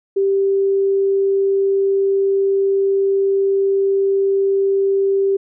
sine tone, 392 Hz, G4, in tune, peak -13 dBFS, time 0.16-5.37 s, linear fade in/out 10 ms, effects none

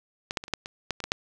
clicks, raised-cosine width 0.2 ms, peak -13 / -9 / -21 / -24 / -8 / -20 / -10 / -18 / -15 / -6 dBFS, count 10, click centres 0.309 / 0.372 / 0.439 / 0.481 / 0.537 / 0.659 / 0.907 / 1.003 / 1.04 / 1.119 s, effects none

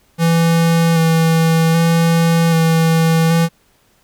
square tone with vibrato, 164.81 Hz, E3, in tune, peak -11 dBFS, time 0.18-3.49 s, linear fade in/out 50 ms, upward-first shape square, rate 0.64 Hz, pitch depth 16 cents each way, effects pink hiss -56 dBFS RMS until 4.03 s

